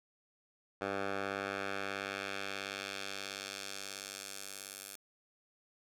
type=tone with band-pass filter sweep; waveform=10% pulse; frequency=98.5 Hz; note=G2; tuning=9 cents sharp; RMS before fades=-41 dBFS; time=0.81-4.96 s; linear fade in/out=5 ms; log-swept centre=1000 to 11000 Hz; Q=0.84; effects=none